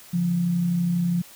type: tone pair together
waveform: sine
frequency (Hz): 142.39 / 174.61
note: C#3 / F3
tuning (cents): +47 / 0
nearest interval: major third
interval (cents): 353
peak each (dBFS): -32 / -20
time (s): 0.13-1.22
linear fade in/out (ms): 10
effects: white hiss -47 dBFS RMS until 1.35 s